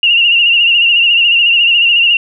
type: tone with vibrato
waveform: sine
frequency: 2794 Hz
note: F7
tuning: in tune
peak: -6 dBFS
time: 0.03-2.17 s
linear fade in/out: 2 ms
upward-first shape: sine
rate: 14 Hz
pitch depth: 57 cents each way
effects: none